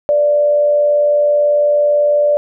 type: tone with frequency modulation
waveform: sine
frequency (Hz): 587.3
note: D5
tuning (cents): 0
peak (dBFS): -9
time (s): 0.09-2.37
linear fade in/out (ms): 0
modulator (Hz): 94.3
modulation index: 0.23
effects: none